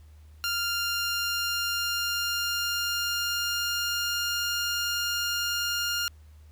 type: tone with pitch glide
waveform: 15% pulse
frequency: 1396.9 to 1409.9 Hz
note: F6 to F6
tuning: 0 to +16 cents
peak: -20 dBFS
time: 0.44-6.08 s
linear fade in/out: 0 ms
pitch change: +16 cents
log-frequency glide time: 0.8-4.55 s
effects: added 76 Hz sine -48 dBFS peak until 6.51 s + pink hiss -65 dBFS RMS until 6.51 s